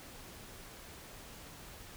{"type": "silence", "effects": ["pink hiss -51 dBFS RMS until 1.96 s"]}